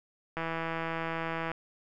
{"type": "click train", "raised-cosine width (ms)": 0.5, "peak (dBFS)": -19, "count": 189, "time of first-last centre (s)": [0.37, 1.516], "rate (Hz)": 164, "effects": []}